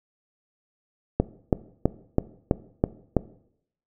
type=click train; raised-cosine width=2 ms; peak=-5 dBFS; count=7; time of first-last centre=1.2-3.167 s; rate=3.05 Hz; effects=noise-tail reverb RT60 0.7 s tail -18 dB re dry